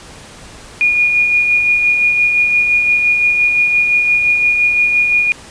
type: tone with tremolo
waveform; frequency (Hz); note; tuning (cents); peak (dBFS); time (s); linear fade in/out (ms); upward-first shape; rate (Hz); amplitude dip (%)
sine; 2439; D#7; -35; -8; 0.81-5.32; 0; sine; 5.8; 35
effects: pink hiss -36 dBFS RMS until 5.5 s + resampled to 22050 Hz